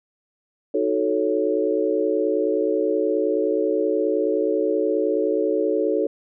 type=chord; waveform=sine; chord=D# half-diminished seventh; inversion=none; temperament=equal; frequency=311.1 / 370 / 440 / 554.4 Hz; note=D#4 / F#4 / A4 / C#5; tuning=0 / 0 / 0 / 0 cents; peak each=-25 / -25 / -22 / -25 dBFS; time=0.74-6.07 s; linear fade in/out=5 ms; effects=none